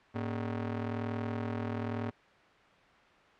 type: ring-modulated tone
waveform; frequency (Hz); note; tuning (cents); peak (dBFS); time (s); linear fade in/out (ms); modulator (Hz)
sawtooth; 170; F3; -46; -26; 0.14-2.11; 20; 64.5
effects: white hiss -59 dBFS RMS until 3.39 s + low-pass 2000 Hz 12 dB/octave